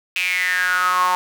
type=tone with high-pass filter sweep; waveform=sawtooth; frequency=181.9 Hz; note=F#3; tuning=29 cents flat; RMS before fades=-19 dBFS; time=0.16-1.15 s; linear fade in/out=0 ms; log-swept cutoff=2600 to 950 Hz; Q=9.3; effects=none